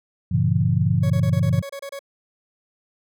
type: chord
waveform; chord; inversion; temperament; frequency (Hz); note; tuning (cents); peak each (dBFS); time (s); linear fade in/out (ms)
sine; G diminished seventh; none; just; 98 / 117.6 / 141.12 / 169.34; G2 / Bb2 / Db3 / Fb3; 0 / +16 / +31 / +47; -22; 0.31-1.62; 10
type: tone bursts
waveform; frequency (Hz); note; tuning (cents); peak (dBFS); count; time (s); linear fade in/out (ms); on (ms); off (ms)
40% pulse; 556; C#5; +5; -30; 10; 1.03-1.992; 5; 71; 28
effects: none